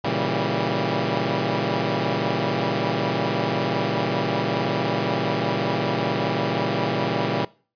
10% pulse chord, A# diminished seventh, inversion none, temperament equal with one note detuned, 116.54 / 138.59 / 162.45 / 196 Hz, A#2 / C#3 / E3 / G3, 0 / 0 / -25 / 0 cents, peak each -19 dBFS, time 0.04-7.45 s, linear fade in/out 5 ms, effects noise-tail reverb RT60 0.4 s tail -22 dB re dry + resampled to 11025 Hz

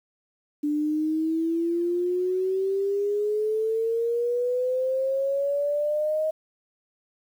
sine exponential sweep, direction up, 293.7 to 631 Hz, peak -22 dBFS, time 0.63-6.31 s, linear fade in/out 10 ms, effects 9-bit

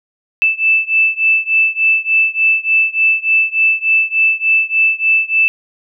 sine beating tone pair, 2637 / 2640.4 Hz, E7 / E7, 0 / +2 cents, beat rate 3.4 Hz, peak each -13 / -14 dBFS, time 0.42-5.48 s, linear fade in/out 0 ms, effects none

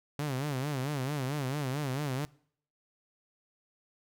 sawtooth tone with vibrato, 138.59 Hz, C#3, in tune, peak -27 dBFS, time 0.19-2.25 s, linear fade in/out 0 ms, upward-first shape sine, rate 4.5 Hz, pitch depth 150 cents each way, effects noise-tail reverb RT60 0.6 s tail -23 dB re dry

